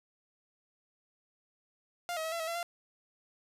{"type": "tone with pitch steps", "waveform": "sawtooth", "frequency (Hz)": [700, 637, 644, 674, 644, 676, 691], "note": ["F5", "D#5", "E5", "E5", "E5", "E5", "F5"], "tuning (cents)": [4, 41, -41, 38, -41, 43, -19], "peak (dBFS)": -30, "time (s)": [2.09, 2.629], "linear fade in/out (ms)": 0, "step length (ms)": 77, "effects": ["resampled to 32000 Hz", "11-bit"]}